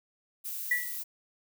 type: noise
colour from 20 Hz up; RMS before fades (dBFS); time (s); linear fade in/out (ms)
violet; -37; 0.44-1.04; 20
type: tone with exponential decay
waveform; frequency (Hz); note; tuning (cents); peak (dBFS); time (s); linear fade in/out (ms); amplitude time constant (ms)
sine; 1950; B6; -23; -21; 0.71-0.99; 5; 59
effects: none